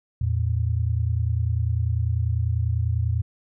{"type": "tone pair together", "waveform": "sine", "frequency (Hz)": [83.7, 113.79], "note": ["E2", "A#2"], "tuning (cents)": [27, -41], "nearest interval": "perfect fourth", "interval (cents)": 532, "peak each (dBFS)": -23, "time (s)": [0.21, 3.22], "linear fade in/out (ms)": 5, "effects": []}